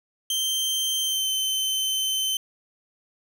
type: tone with pitch glide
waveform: sawtooth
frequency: 3136 to 3080 Hz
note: G7 to G7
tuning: 0 to -31 cents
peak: -20 dBFS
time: 0.3-2.37 s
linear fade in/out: 2 ms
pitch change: -31 cents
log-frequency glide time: 1.01-1.3 s
effects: none